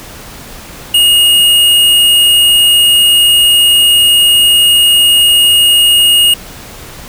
square tone, 2862 Hz, F7, 42 cents sharp, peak -5 dBFS, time 0.94-6.34 s, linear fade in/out 5 ms, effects pink hiss -30 dBFS RMS until 7.08 s

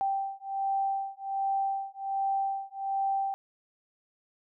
sine beating tone pair, 782 / 783.3 Hz, G5 / G5, -4 / -2 cents, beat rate 1.3 Hz, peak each -31 dBFS, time 0.01-3.34 s, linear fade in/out 0 ms, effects none

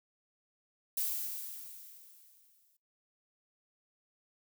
violet noise with exponential decay, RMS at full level -32 dBFS, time 0.97-2.77 s, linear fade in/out 5 ms, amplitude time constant 390 ms, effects noise-tail reverb RT60 0.3 s tail -24 dB re dry

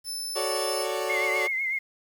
25% pulse tone, 5274 Hz, E8, in tune, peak -26 dBFS, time 0.04-0.87 s, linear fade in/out 50 ms
30% pulse chord, D major seventh, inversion first, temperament equal, 370 / 440 / 554.4 / 587.3 Hz, F#4 / A4 / C#5 / D5, 0 / 0 / 0 / 0 cents, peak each -30 dBFS, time 0.35-1.48 s, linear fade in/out 20 ms
sine tone with vibrato, 2113 Hz, C7, 16 cents sharp, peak -25 dBFS, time 1.09-1.79 s, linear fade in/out 10 ms, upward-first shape triangle, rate 8 Hz, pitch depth 67 cents each way
effects 9-bit

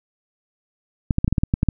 clicks, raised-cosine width 5 ms, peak -5 dBFS, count 10, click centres 1.108 / 1.184 / 1.245 / 1.279 / 1.326 / 1.382 / 1.435 / 1.539 / 1.631 / 1.687 s, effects none

